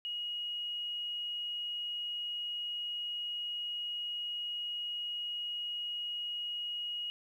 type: tone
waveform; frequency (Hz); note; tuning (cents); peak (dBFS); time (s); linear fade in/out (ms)
sine; 2890; F#7; -41; -35; 0.05-7.1; 0
effects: 11-bit